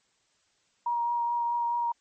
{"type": "tone with vibrato", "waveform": "sine", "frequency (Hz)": 947, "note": "A#5", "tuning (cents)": 27, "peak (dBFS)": -25, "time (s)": [0.86, 1.92], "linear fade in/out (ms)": 5, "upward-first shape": "triangle", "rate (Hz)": 4.7, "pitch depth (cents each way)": 14, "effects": ["white hiss -70 dBFS RMS until 2 s", "MP3 32 kbps"]}